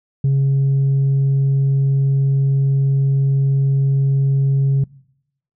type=tone; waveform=sine; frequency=136.9 Hz; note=C#3; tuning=21 cents flat; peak=-10 dBFS; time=0.24-4.84 s; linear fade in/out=5 ms; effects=noise-tail reverb RT60 0.8 s tail -24 dB re dry + tanh soft clip ceiling -11 dBFS